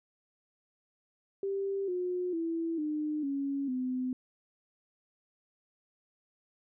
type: tone with pitch steps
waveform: sine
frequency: 393 / 360.4 / 330.5 / 303 / 277.9 / 254.8 Hz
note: G4 / F#4 / E4 / D#4 / C#4 / C4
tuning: +4 / -45 / +5 / -46 / +4 / -46 cents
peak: -30 dBFS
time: 1.43-4.13 s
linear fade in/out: 2 ms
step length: 450 ms
effects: none